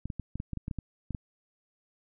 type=clicks; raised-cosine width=5 ms; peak=-22 dBFS; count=12; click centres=0.056 / 0.102 / 0.197 / 0.356 / 0.401 / 0.533 / 0.573 / 0.681 / 0.712 / 0.787 / 1.107 / 1.148 s; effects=none